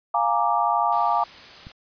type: chord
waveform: sine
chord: Bb dominant seventh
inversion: second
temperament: equal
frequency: 698.5 / 830.6 / 932.3 / 1174.7 Hz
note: F5 / Ab5 / Bb5 / D6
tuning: 0 / 0 / 0 / 0 cents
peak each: -24 dBFS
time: 0.14-1.24 s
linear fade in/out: 5 ms
type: noise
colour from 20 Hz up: white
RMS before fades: -43 dBFS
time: 0.92-1.72 s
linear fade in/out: 5 ms
type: click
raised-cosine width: 5 ms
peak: -28 dBFS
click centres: 1.669 s
effects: resampled to 11025 Hz